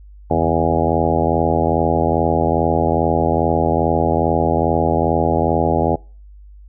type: harmonic tone with a mistuned harmonic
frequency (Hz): 82.41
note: E2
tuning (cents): 0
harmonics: 1 / 2 / 3 / 4 / 5 / 6 / 7 / 8 / 9 / 10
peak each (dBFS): -23 / -23 / -23 / -23 / -23 / -23 / -23 / -23 / -23 / -23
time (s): 0.3-5.96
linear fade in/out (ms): 10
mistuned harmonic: 2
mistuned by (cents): -87
effects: noise-tail reverb RT60 0.4 s tail -26 dB re dry + added 50 Hz sine -38 dBFS peak until 6.68 s